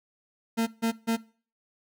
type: tone bursts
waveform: 40% pulse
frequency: 227.6 Hz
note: A#3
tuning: 41 cents flat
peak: -22 dBFS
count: 3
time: 0.57-1.17 s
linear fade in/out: 20 ms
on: 100 ms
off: 150 ms
effects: noise-tail reverb RT60 0.4 s tail -20 dB re dry